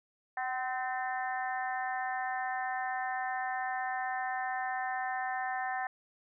harmonic tone with a mistuned harmonic, 257.7 Hz, C4, 26 cents flat, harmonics 3 / 4 / 5 / 6 / 7 / 8, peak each -34 / -42 / -46 / -44 / -38 / -51 dBFS, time 0.37-5.87 s, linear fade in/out 2 ms, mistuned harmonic 3, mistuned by -27 cents, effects none

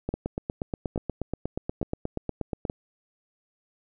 two click trains, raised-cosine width 2 ms, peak -15 / -15 dBFS, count 4 / 22, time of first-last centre 0.09-2.699 / 0.14-2.652 s, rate 1.15 / 8.36 Hz, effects none

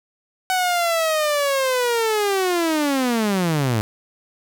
sawtooth linear sweep, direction down, 751 to 103.1 Hz, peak -14 dBFS, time 0.5-3.81 s, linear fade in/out 0 ms, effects none

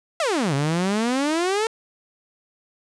sawtooth exponential two-way sweep, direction down then up, 697 to 134.5 to 457.6 Hz, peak -16 dBFS, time 0.2-1.67 s, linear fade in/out 2 ms, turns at 0.54 s, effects resampled to 22050 Hz + 9-bit

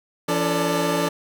25% pulse tone cluster, 169.8 / 285.1 / 443.9 / 591 Hz, F3 / C#4 / A4 / D5, -48 / +49 / +15 / +11 cents, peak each -22 dBFS, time 0.28-1.09 s, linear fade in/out 10 ms, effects none

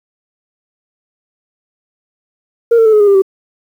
sine tone with pitch steps, 466.2 / 451.6 / 437.5 / 423.8 / 410.6 / 397.7 / 385.3 Hz, A#4 / A4 / A4 / G#4 / G#4 / G4 / G4, 0 / +45 / -10 / +35 / -20 / +25 / -30 cents, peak -3 dBFS, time 2.71-3.221 s, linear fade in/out 10 ms, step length 73 ms, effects tanh soft clip ceiling -3 dBFS + 7-bit

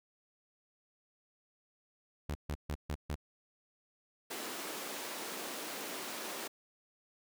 sawtooth tone bursts, 74 Hz, D2, 14 cents sharp, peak -31 dBFS, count 5, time 2.29-3.155 s, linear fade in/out 5 ms, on 61 ms, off 140 ms
pink high-pass noise, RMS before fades -42 dBFS, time 4.3-6.48 s, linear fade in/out 10 ms, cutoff 250 Hz, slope 24 dB/octave
effects none

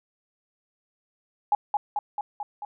sine tone with echo, 830.6 Hz, G#5, in tune, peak -17 dBFS, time 1.52-1.55 s, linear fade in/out 2 ms, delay 220 ms, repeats 5, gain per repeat -3 dB, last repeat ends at 2.65 s, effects none

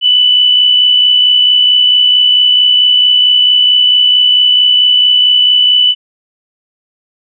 sine tone with amplitude modulation, 2981 Hz, F#7, 12 cents sharp, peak -3 dBFS, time 0.01-5.95 s, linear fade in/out 50 ms, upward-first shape sine, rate 64.5 Hz, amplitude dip 40%, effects none

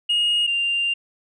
sine tone pair in turn, 2865 / 2790 Hz, F7 / F7, +44 / -2 cents, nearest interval unison, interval 46 cents, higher first, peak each -15 / -18 dBFS, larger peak first, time 0.09-0.47 / 0.47-0.94 s, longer second, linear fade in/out 10 ms, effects tanh soft clip ceiling -15 dBFS

